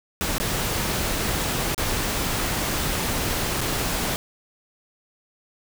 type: noise with dropouts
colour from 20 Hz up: pink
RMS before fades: -25 dBFS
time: 0.21-4.16 s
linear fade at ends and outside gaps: 0 ms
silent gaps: 0.382-0.4 / 1.746-1.779 / 3.608-3.613 s
effects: none